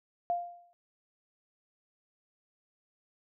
sine tone with exponential decay, 698.5 Hz, F5, in tune, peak -25 dBFS, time 0.3-0.73 s, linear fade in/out 0 ms, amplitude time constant 92 ms, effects none

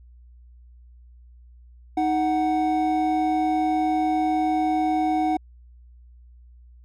triangle tone pair together, 312.6 / 742.2 Hz, D#4 / F#5, +8 / +5 cents, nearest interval octave + minor third, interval 1497 cents, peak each -21 / -20 dBFS, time 1.97-5.37 s, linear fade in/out 5 ms, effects added 60 Hz sine -46 dBFS peak until 6.84 s

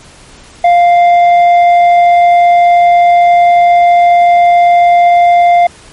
triangle tone with tanh clipping, 698.5 Hz, F5, in tune, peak -4 dBFS, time 0.64-5.67 s, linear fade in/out 5 ms, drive 10 dB, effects pink hiss -37 dBFS RMS until 5.92 s + MP3 48 kbps

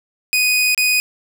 sawtooth tone with dropouts, 2489 Hz, D#7, in tune, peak -10 dBFS, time 0.33-1 s, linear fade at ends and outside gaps 0 ms, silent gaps 0.747-0.777 s, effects none

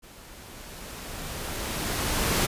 pink noise with level ramp, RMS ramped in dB -49 to -23 dBFS, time 0.02-2.47 s, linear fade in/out 20 ms, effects resampled to 32000 Hz

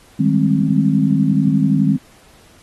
sine chord, Ab major seventh, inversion second, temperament equal with one note detuned, 155.56 / 196 / 207.7 / 265.4 Hz, Eb3 / G3 / Ab3 / C4, 0 / 0 / 0 / +25 cents, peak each -17 / -18 / -18 / -17 dBFS, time 0.19-1.97 s, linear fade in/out 10 ms, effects pink hiss -49 dBFS RMS until 2.62 s + AAC 32 kbps

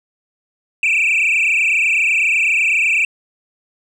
sine tone with frequency modulation, 2506 Hz, D#7, 12 cents sharp, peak -10 dBFS, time 0.83-3.05 s, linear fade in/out 2 ms, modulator 28 Hz, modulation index 7.1, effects tanh soft clip ceiling -11 dBFS

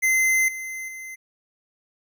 square tone with level steps, 2066 Hz, C7, 22 cents flat, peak -18 / -31 / -35 dBFS, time 0.02-1.16 s, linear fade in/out 20 ms, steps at 0.48 / 0.88 s, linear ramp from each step 5 ms, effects none

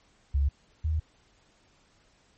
sine tone pair in turn, 69.8 / 78.36 Hz, C#2 / D#2, +13 / +13 cents, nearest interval major second, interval 200 cents, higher second, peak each -21 / -24 dBFS, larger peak first, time 0.34-0.49 / 0.84-1 s, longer second, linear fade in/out 10 ms, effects pink hiss -64 dBFS RMS until 2.37 s + MP3 32 kbps

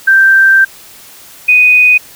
sine tone pair in turn, 1568 / 2489 Hz, G6 / D#7, 0 / 0 cents, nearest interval minor sixth, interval 800 cents, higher second, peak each -3 dBFS, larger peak neither, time 0.07-0.65 / 1.48-1.98 s, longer first, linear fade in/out 10 ms, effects white hiss -36 dBFS RMS until 2.15 s

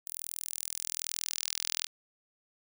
sawtooth tone with high-pass filter sweep, 41.2 Hz, E1, in tune, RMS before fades -37 dBFS, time 0.06-1.87 s, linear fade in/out 10 ms, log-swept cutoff 11000 to 4100 Hz, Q 1.2, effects none

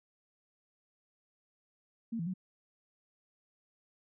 sine tone with pitch steps, 228.9 / 166.3 / 185.4 Hz, A#3 / E3 / F#3, -31 / +16 / +4 cents, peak -33 dBFS, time 2.12-2.339 s, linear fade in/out 10 ms, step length 73 ms, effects none

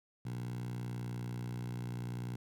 10% pulse tone with high-pass filter, 60.4 Hz, B1, 38 cents flat, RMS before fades -40 dBFS, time 0.25-2.36 s, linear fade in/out 5 ms, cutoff 130 Hz, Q 6, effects none

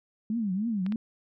sine tone with vibrato, 207.7 Hz, G#3, in tune, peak -26 dBFS, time 0.3-0.96 s, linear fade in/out 2 ms, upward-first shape triangle, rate 3.3 Hz, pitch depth 260 cents each way
clicks, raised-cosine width 0.3 ms, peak -26 dBFS, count 2, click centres 0.864 / 0.923 s
effects none

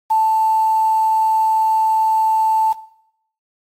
sine tone with quantisation, 880 Hz, A5, in tune, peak -12 dBFS, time 0.1-2.73 s, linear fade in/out 10 ms, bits 6, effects noise-tail reverb RT60 0.7 s tail -17 dB re dry + AAC 48 kbps

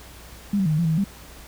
sine tone with pitch steps, 202.8 / 190.9 / 155.9 / 152.7 / 170.6 / 160.2 / 158.9 / 197.9 Hz, G#3 / G3 / D#3 / D#3 / F3 / E3 / D#3 / G3, -41 / -46 / +4 / -32 / -40 / -49 / +37 / +17 cents, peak -18 dBFS, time 0.53-1.042 s, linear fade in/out 5 ms, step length 64 ms, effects added 60 Hz sine -45 dBFS peak until 1.47 s + pink hiss -45 dBFS RMS until 1.47 s

